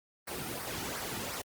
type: noise with flanger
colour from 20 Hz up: pink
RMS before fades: -38 dBFS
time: 0.27-1.42 s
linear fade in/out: 10 ms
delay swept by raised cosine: 0.28 to 1.88 ms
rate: 2.8 Hz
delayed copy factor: -0.6
effects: high-pass 60 Hz 12 dB/octave + Opus 32 kbps